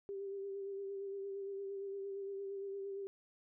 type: tone with vibrato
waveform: sine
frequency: 394.5 Hz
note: G4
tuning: 11 cents sharp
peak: -40 dBFS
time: 0.09-3.07 s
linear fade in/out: 0 ms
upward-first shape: sine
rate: 8.7 Hz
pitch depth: 27 cents each way
effects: none